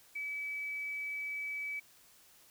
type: tone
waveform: sine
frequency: 2292 Hz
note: D7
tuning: 43 cents flat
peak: -36 dBFS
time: 0.15-1.8 s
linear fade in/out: 10 ms
effects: white hiss -62 dBFS RMS until 2.5 s